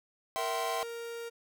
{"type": "chord", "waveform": "45% pulse", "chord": "C major", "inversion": "first", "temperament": "equal with one note detuned", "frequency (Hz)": [659.3, 767.9, 1046.5], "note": ["E5", "G5", "C6"], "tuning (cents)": [0, -36, 0], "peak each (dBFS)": -36, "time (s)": [0.36, 0.83], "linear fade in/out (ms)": 0}
{"type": "tone", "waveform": "45% pulse", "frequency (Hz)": 466.2, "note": "A#4", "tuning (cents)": 0, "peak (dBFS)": -38, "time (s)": [0.37, 1.3], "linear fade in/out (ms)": 20}
{"effects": []}